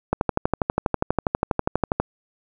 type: click train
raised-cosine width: 1 ms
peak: -5 dBFS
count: 24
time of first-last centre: 0.13-2 s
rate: 12.3 Hz
effects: none